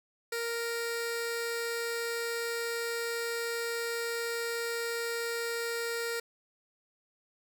15% pulse tone with notch filter, 466.2 Hz, A#4, in tune, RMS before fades -34 dBFS, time 0.32-6.2 s, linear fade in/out 5 ms, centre 1000 Hz, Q 1.5, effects none

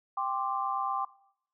sine chord, G suspended fourth, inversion none, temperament equal with one note detuned, 789 / 1046.5 / 1174.7 Hz, G5 / C6 / D6, +11 / 0 / 0 cents, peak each -33 dBFS, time 0.17-1.05 s, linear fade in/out 5 ms, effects noise-tail reverb RT60 0.7 s tail -20 dB re dry

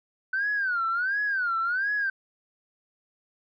sine tone with vibrato, 1500 Hz, F#6, 23 cents sharp, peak -23 dBFS, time 0.33-2.1 s, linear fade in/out 5 ms, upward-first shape sine, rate 1.4 Hz, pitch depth 200 cents each way, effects tanh soft clip ceiling -19 dBFS

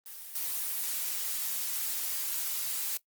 blue noise with level steps, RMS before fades -44 / -33 dBFS, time 0.06-2.97 s, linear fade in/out 0 ms, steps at 0.35 s, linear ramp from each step 5 ms, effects noise-tail reverb RT60 0.1 s tail -20 dB re dry + Opus 24 kbps

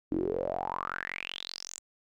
sawtooth tone with band-pass filter sweep, 45.21 Hz, F#1, 39 cents flat, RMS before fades -35 dBFS, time 0.11-1.79 s, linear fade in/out 10 ms, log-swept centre 290 to 7500 Hz, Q 8.8, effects none

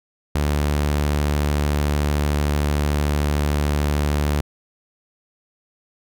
sawtooth tone, 73.42 Hz, D2, in tune, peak -14 dBFS, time 0.35-4.41 s, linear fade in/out 5 ms, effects none

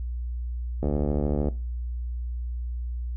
click train, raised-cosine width 2 ms, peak -13 dBFS, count 49, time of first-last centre 0.83-1.485 s, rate 73.3 Hz, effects noise-tail reverb RT60 0.3 s tail -19 dB re dry + added 60 Hz sine -28 dBFS peak until 3.16 s

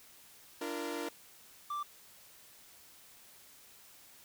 sawtooth chord, Bb major, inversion first, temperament equal with one note detuned, 293.7 / 341.1 / 466.2 Hz, D4 / F4 / Bb4, 0 / -41 / 0 cents, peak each -37 dBFS, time 0.61-1.09 s, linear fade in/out 5 ms
triangle tone, 1174.7 Hz, D6, in tune, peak -33 dBFS, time 1.7-1.83 s, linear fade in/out 5 ms
effects white hiss -58 dBFS RMS until 4.24 s

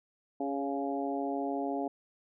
harmonic tone with a mistuned harmonic, 139.5 Hz, C#3, 11 cents sharp, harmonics 2 / 3 / 4 / 5 / 6, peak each -34 / -38 / -40 / -36 / -41 dBFS, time 0.4-1.88 s, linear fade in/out 5 ms, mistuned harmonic 3, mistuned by -26 cents, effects none

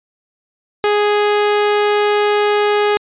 sawtooth tone, 415.3 Hz, G#4, in tune, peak -8 dBFS, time 0.84-2.97 s, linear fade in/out 0 ms, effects resampled to 8000 Hz

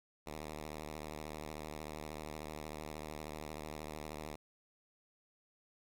5% pulse tone with vibrato, 76.4 Hz, D#2, 31 cents flat, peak -32 dBFS, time 0.26-4.36 s, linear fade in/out 10 ms, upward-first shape square, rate 13 Hz, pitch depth 58 cents each way, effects none

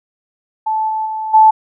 sine tone with level steps, 873 Hz, A5, 14 cents flat, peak -14 / -16 / -19 / -4 dBFS, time 0.66-1.51 s, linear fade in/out 10 ms, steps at 0.88 / 1.05 / 1.33 s, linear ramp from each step 20 ms, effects none

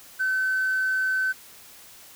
sine tone with hard clipping, 1527 Hz, G6, 46 cents flat, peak -22 dBFS, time 0.19-1.33 s, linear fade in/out 20 ms, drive 1 dB, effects white hiss -48 dBFS RMS until 2.15 s

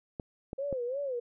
clicks, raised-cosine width 2 ms, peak -23 dBFS, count 3, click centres 0.198 / 0.531 / 0.727 s
sine tone with vibrato, 523.3 Hz, C5, in tune, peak -31 dBFS, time 0.58-1.2 s, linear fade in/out 10 ms, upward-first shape sine, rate 2.9 Hz, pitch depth 160 cents each way
effects none

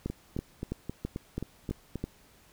two click trains, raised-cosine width 3 ms, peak -19 / -21 dBFS, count 7 / 8, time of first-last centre 0.06-2.04 / 0.1-1.957 s, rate 3.03 / 3.77 Hz, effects pink hiss -60 dBFS RMS until 2.52 s

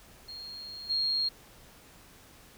sine tone with level steps, 4249 Hz, C8, 26 cents sharp, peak -40 / -26 dBFS, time 0.28-1.29 s, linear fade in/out 10 ms, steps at 0.89 s, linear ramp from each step 20 ms, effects pink hiss -55 dBFS RMS until 2.57 s

